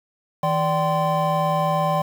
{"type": "tone cluster", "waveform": "triangle", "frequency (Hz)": [161.5, 584, 770, 1039], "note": ["E3", "D5", "G5", "C6"], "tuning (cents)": [-35, -10, -31, -12], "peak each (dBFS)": -22, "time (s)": [0.43, 2.02], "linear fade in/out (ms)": 5, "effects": ["7-bit"]}